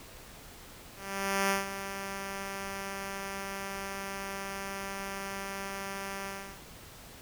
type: tone with ADSR envelope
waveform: 5% pulse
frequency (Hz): 196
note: G3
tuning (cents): 0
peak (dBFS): -14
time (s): 0.95-6.63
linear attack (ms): 550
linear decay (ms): 150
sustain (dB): -11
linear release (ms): 370
effects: pink hiss -50 dBFS RMS until 7.21 s